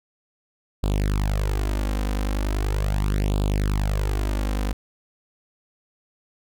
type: tone with flanger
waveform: sawtooth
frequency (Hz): 50.4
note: G1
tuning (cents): +49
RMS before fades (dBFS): -23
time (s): 0.83-4.73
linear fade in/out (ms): 5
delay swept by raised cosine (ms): 0.25 to 3.95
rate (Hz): 0.39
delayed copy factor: +0.8
effects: none